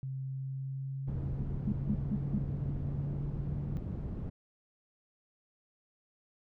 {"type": "tone with pitch glide", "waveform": "sine", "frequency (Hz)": [133.2, 142.76], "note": ["C3", "D3"], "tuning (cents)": [31, -49], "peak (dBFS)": -35, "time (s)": [0.03, 3.77], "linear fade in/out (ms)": 0, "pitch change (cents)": 120, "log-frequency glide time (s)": [0.23, 3.5]}
{"type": "low-pass noise", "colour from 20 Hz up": "white", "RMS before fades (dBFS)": -38, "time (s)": [1.07, 4.3], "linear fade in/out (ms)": 10, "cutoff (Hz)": 140, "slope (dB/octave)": 12}
{"type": "tone bursts", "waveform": "sine", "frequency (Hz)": 207.7, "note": "G#3", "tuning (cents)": 0, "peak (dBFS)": -29, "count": 4, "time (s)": [1.67, 2.384], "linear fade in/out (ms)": 5, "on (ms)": 51, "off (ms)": 170}
{"effects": []}